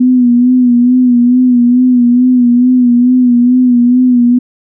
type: tone with vibrato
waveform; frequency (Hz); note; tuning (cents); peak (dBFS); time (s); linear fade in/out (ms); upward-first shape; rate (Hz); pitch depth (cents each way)
sine; 246.9; B3; 0; -4; 0-4.39; 10; sine; 2.3; 50
effects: none